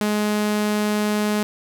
sawtooth tone, 210 Hz, G#3, 19 cents sharp, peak -15 dBFS, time 0.01-1.43 s, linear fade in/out 0 ms, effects none

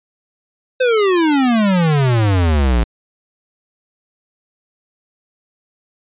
square exponential sweep, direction down, 523.3 to 55 Hz, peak -12 dBFS, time 0.8-2.84 s, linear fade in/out 10 ms, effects resampled to 8000 Hz

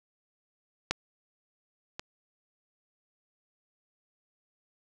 clicks, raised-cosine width 0.2 ms, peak -9 / -19 dBFS, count 2, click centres 0.91 / 1.995 s, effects none

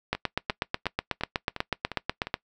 two click trains, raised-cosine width 0.3 ms, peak -9 / -17 dBFS, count 19 / 7, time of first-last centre 0.13-2.341 / 0.15-2.27 s, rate 8.14 / 2.83 Hz, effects noise-tail reverb RT60 0.1 s tail -22 dB re dry

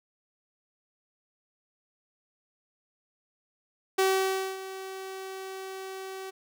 sawtooth tone with ADSR envelope, 381.9 Hz, G4, 45 cents flat, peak -17 dBFS, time 3.98-6.31 s, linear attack 10 ms, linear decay 580 ms, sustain -16 dB, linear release 17 ms, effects none

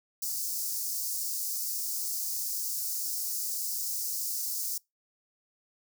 white high-pass noise, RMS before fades -33 dBFS, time 0.22-4.78 s, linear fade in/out 5 ms, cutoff 4800 Hz, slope 48 dB/octave, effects noise-tail reverb RT60 0.2 s tail -25 dB re dry

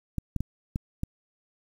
clicks, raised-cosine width 5 ms, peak -16 dBFS, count 5, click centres 0.183 / 0.363 / 0.406 / 0.759 / 1.034 s, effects 8-bit

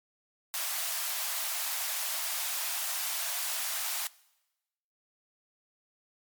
white high-pass noise, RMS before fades -33 dBFS, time 0.54-4.07 s, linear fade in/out 0 ms, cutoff 600 Hz, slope 96 dB/octave, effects noise-tail reverb RT60 1.0 s tail -22 dB re dry + MP3 96 kbps

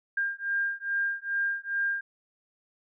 sine beating tone pair, 1602 / 1604.4 Hz, G6 / G6, +37 / +40 cents, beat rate 2.4 Hz, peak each -30 dBFS, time 0.17-2.01 s, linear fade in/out 5 ms, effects none

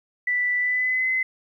sine tone with pitch glide, 1975.5 to 2042 Hz, B6 to C7, 0 to -43 cents, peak -20 dBFS, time 0.27-1.23 s, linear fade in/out 5 ms, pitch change +57 cents, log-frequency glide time 0.58-1.09 s, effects 10-bit

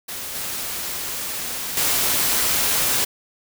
white noise with level steps, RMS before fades -31 / -28 / -20 dBFS, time 0.08-3.05 s, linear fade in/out 10 ms, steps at 0.35 / 1.77 s, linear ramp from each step 2 ms, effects none

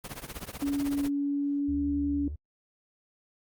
pink noise with tremolo, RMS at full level -36 dBFS, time 0.04-1.09 s, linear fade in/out 2 ms, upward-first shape triangle, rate 16 Hz, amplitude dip 95%
sine tone with pitch glide, 283 to 285.6 Hz, C#4 to D4, +36 to -48 cents, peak -26 dBFS, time 0.62-2.28 s, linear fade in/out 2 ms, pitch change +16 cents, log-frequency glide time 0.92-1.92 s
sine tone with vibrato, 73.6 Hz, D2, 4 cents sharp, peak -34 dBFS, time 1.68-2.36 s, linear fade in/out 10 ms, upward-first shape sine, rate 11 Hz, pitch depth 69 cents each way
effects Opus 24 kbps

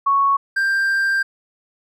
sine / triangle tone pair in turn, 1108.7 / 1583.4 Hz, C#6 / G6, 0 / +17 cents, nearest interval tritone, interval 617 cents, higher second, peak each -13 / -14 dBFS, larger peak first, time 0.06-0.37 / 0.56-1.23 s, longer second, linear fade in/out 10 ms, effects none

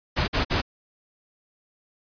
pink noise bursts, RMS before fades -23 dBFS, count 3, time 0.16-0.618 s, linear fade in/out 20 ms, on 120 ms, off 49 ms, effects resampled to 11025 Hz

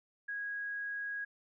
sine tone, 1650 Hz, G#6, 12 cents flat, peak -36 dBFS, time 0.28-1.25 s, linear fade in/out 10 ms, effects none

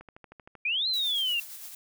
click train, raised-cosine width 0.5 ms, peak -32 dBFS, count 8, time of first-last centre 0.01-0.553 s, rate 12.9 Hz
sine exponential two-way sweep, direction up then down, 2349 to 4192 to 2716 Hz, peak -25 dBFS, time 0.65-1.4 s, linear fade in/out 5 ms, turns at 0.88 s
blue noise with tremolo, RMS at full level -41 dBFS, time 0.93-1.75 s, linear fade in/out 5 ms, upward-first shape sine, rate 8.7 Hz, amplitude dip 40%
effects none

